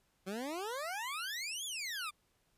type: exponential two-way sweep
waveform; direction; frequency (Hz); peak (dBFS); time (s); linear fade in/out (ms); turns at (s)
20% pulse; up then down; 182.1 to 3502 to 1158; -33; 0.26-2.11; 20; 1.65
effects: pink hiss -75 dBFS RMS until 2.57 s + resampled to 32000 Hz